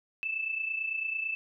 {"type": "tone pair together", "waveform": "sine", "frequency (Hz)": [2608, 2637], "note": ["E7", "E7"], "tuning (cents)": [-19, 0], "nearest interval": "unison", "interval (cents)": 19, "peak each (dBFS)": [-37, -31], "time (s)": [0.23, 1.35], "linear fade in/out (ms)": 0, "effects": []}